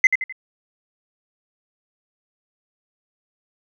sine tone with echo, 2052 Hz, C7, 34 cents flat, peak -6 dBFS, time 0.04-0.07 s, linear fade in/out 2 ms, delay 85 ms, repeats 3, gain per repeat -8 dB, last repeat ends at 0.325 s, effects tanh soft clip ceiling -6 dBFS

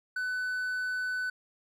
triangle tone, 1500 Hz, F#6, 23 cents sharp, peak -28 dBFS, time 0.16-1.3 s, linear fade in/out 5 ms, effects none

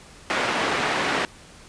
white band-pass noise, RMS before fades -24 dBFS, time 0.3-1.25 s, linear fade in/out 0 ms, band 180 to 2000 Hz, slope 12 dB/octave, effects pink hiss -47 dBFS RMS until 1.68 s + resampled to 22050 Hz

